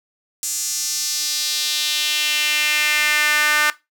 sawtooth tone with high-pass filter sweep, 300 Hz, D4, 37 cents sharp, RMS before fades -20 dBFS, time 0.43-3.7 s, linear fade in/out 0 ms, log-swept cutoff 7100 to 1500 Hz, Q 2.3, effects noise-tail reverb RT60 0.2 s tail -17 dB re dry

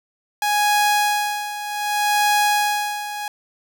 sawtooth tone with tremolo, 830.6 Hz, G#5, in tune, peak -11 dBFS, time 0.42-3.28 s, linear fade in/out 2 ms, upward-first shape sine, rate 0.65 Hz, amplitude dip 75%, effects none

